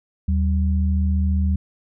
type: tone pair together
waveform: sine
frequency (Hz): 76.9 / 191.44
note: D#2 / G3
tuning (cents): -20 / -41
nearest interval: octave + major third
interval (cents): 1579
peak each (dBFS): -17 / -24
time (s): 0.28-1.56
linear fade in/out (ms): 5
effects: none